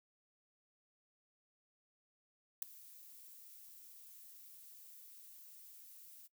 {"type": "noise with ADSR envelope", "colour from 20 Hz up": "violet", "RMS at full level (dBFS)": -33, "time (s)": [2.62, 6.28], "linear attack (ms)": 4, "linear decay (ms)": 6, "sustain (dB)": -24, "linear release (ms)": 25, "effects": ["noise-tail reverb RT60 0.1 s tail -19 dB re dry"]}